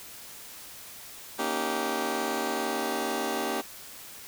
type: chord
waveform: 15% pulse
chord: Eb dominant seventh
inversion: second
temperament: just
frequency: 233.3 / 280 / 311.1 / 388.9 Hz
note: Bb3 / Db4 / Eb4 / G4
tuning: +2 / +18 / 0 / -14 cents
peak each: -28 / -28 / -30 / -25 dBFS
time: 1.38-3.62 s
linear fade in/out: 20 ms
effects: white hiss -45 dBFS RMS until 4.27 s